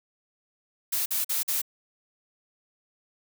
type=noise bursts; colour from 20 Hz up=blue; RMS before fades=-27 dBFS; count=4; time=0.92-1.618 s; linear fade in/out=10 ms; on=140 ms; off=46 ms; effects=none